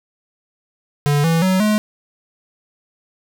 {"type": "tone with pitch steps", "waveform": "square", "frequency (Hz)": [145.1, 164.76, 187.09, 212.4], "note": ["D3", "E3", "F#3", "G#3"], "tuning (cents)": [-21, -1, 19, 39], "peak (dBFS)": -14, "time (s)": [1.06, 1.78], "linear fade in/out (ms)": 0, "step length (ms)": 180, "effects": []}